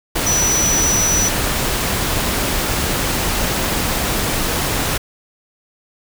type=tone in noise; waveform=sine; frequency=5920 Hz; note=F#8; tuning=in tune; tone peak=-15 dBFS; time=0.26-1.29 s; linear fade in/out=10 ms; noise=pink; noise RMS=-19 dBFS; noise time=0.15-4.98 s; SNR=+1 dB; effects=none